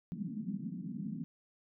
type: band-pass noise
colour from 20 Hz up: white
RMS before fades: -40 dBFS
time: 0.12-1.24 s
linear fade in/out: 0 ms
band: 160 to 240 Hz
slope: 48 dB/octave
effects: none